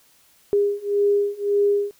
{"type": "beating tone pair", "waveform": "sine", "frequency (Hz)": [405.6, 407.4], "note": ["G#4", "G#4"], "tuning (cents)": [-41, -33], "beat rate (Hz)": 1.8, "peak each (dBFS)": [-21, -20], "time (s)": [0.53, 1.91], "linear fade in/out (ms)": 0, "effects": ["white hiss -57 dBFS RMS until 1.99 s"]}